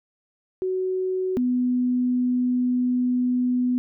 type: tone pair in turn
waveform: sine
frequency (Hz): 372.9 / 248.9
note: F#4 / B3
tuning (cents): +14 / +14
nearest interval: perfect fifth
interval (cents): 700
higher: first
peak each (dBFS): -22 / -19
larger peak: second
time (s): 0.62-1.37 / 1.37-3.78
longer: second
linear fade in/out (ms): 0
effects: none